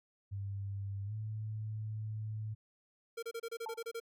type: tone with pitch glide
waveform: sine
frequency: 99.2 to 108.18 Hz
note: G2 to A2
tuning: +21 to -29 cents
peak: -37 dBFS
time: 0.31-2.55 s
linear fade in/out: 20 ms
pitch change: +150 cents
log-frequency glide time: 1.05-1.13 s
type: tone bursts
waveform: square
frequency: 460.7 Hz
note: A#4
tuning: 20 cents flat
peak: -39 dBFS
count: 10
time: 3.17-4.001 s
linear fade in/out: 10 ms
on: 57 ms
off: 29 ms
type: tone with exponential decay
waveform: sine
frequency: 880 Hz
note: A5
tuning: in tune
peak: -36 dBFS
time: 3.66-3.84 s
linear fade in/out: 2 ms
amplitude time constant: 38 ms
effects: none